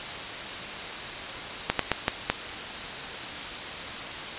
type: slowing click train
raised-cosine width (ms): 0.3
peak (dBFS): -5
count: 5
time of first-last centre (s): 1.7-2.3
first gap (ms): 93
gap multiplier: 1.33
effects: white hiss -34 dBFS RMS until 4.38 s + resampled to 8000 Hz